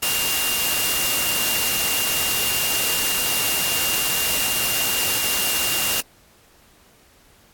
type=tone in noise; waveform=sine; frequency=2794 Hz; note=F7; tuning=in tune; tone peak=-25 dBFS; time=0.02-6.01 s; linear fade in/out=10 ms; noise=white; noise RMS=-22 dBFS; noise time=0.02-6.01 s; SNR=-6 dB; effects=pink hiss -54 dBFS RMS until 7.53 s + AAC 64 kbps